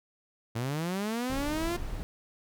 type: linear sweep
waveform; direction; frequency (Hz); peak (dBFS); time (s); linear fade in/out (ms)
sawtooth; up; 110 to 353.4; -26; 0.55-1.77; 10
type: noise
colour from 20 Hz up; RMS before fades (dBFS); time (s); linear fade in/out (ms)
brown; -36; 1.3-2.03; 0
effects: none